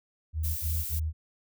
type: tone bursts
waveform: sine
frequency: 78.7 Hz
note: D#2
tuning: 20 cents sharp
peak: -27 dBFS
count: 3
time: 0.33-1.13 s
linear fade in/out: 50 ms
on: 240 ms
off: 40 ms
type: noise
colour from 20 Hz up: violet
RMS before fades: -35 dBFS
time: 0.43-1 s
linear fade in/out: 20 ms
effects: none